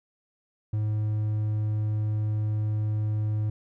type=tone; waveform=triangle; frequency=106.8 Hz; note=G#2; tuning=49 cents sharp; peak=-22 dBFS; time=0.73-3.5 s; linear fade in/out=5 ms; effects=none